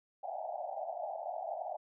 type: band-pass noise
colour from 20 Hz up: pink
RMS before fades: -40 dBFS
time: 0.23-1.77 s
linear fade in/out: 10 ms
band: 610 to 820 Hz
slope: 96 dB/octave
effects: none